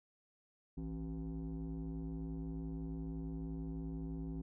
sine tone with frequency modulation, 164.81 Hz, E3, in tune, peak -37 dBFS, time 0.77-4.42 s, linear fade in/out 10 ms, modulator 106 Hz, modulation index 1.3, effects tanh soft clip ceiling -38 dBFS

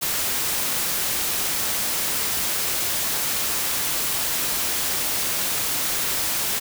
white noise, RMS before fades -24 dBFS, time 0.01-6.6 s, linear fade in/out 20 ms, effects none

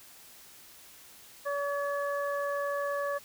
harmonic tone, 569 Hz, C#5, 45 cents sharp, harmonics 1 / 2 / 3, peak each -31 / -35 / -38 dBFS, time 1.45-3.19 s, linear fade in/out 20 ms, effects white hiss -53 dBFS RMS until 3.24 s

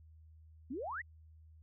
sine exponential sweep, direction up, 228.4 to 2093 Hz, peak -38 dBFS, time 0.7-1.02 s, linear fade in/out 10 ms, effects added 79 Hz sine -56 dBFS peak until 1.62 s

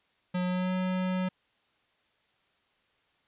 square tone with pitch glide, 180.8 to 184.71 Hz, F#3 to F#3, -40 to -3 cents, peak -28 dBFS, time 0.34-1.29 s, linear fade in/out 10 ms, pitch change +37 cents, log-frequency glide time 0.45-0.72 s, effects white hiss -70 dBFS RMS until 3.27 s + resampled to 8000 Hz

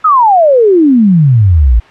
sine exponential sweep, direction down, 1317 to 53 Hz, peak -3 dBFS, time 0.04-1.8 s, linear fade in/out 10 ms, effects white hiss -37 dBFS RMS until 1.9 s + low-pass 2000 Hz 12 dB/octave

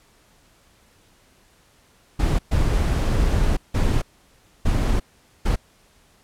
brown noise bursts at uneven times, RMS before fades -19 dBFS, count 5, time 2.19-2.39 / 2.51-3.57 / 3.74-4.02 / 4.65-5 / 5.45-5.56 s, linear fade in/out 10 ms, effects pink hiss -57 dBFS RMS until 6.23 s + low-pass 12000 Hz 12 dB/octave

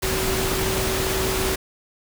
sine tone in noise, 379.8 Hz, F#4, 45 cents sharp, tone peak -26 dBFS, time 0.02-1.56 s, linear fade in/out 10 ms, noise pink, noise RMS -24 dBFS, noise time 0.02-1.56 s, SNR -5 dB, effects none

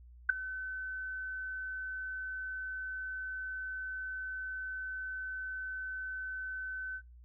sine tone with ADSR envelope, 1521 Hz, F#6, 47 cents sharp, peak -18 dBFS, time 0.29-7.02 s, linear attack 8 ms, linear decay 6 ms, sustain -19 dB, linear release 67 ms, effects noise-tail reverb RT60 0.2 s tail -18 dB re dry + added 60 Hz sine -52 dBFS peak until 7.24 s

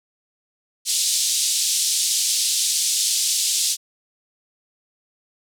white band-pass noise, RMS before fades -21 dBFS, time 0.85-3.77 s, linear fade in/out 50 ms, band 3500 to 9200 Hz, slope 24 dB/octave, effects none

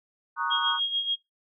sine chord, D# minor seventh, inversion second, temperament equal, 932.3 / 1108.7 / 1244.5 / 1480 Hz, A#5 / C#6 / D#6 / F#6, 0 / 0 / 0 / 0 cents, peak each -31 dBFS, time 0.36-0.8 s, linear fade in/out 50 ms
sine tone with tremolo, 3265 Hz, G#7, 30 cents flat, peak -23 dBFS, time 0.5-1.16 s, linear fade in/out 20 ms, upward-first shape sine, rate 6.9 Hz, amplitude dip 65%
effects noise-tail reverb RT60 0.2 s tail -25 dB re dry

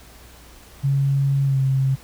sine tone with pitch glide, 138.2 to 133.96 Hz, C#3 to C3, -5 to +41 cents, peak -16 dBFS, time 0.83-1.96 s, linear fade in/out 20 ms, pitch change -54 cents, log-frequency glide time 1.45-1.58 s, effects added 60 Hz sine -47 dBFS peak until 2.03 s + pink hiss -47 dBFS RMS until 2.03 s

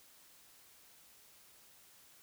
silence, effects white hiss -62 dBFS RMS until 2.22 s

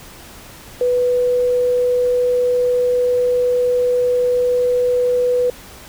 sine tone, 493.9 Hz, B4, in tune, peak -13 dBFS, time 0.81-5.5 s, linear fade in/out 2 ms, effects pink hiss -39 dBFS RMS until 5.88 s

